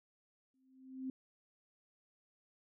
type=tone with exponential growth; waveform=sine; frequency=261.6 Hz; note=C4; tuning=in tune; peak=-36 dBFS; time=0.54-1.1 s; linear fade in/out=2 ms; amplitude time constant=120 ms; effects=none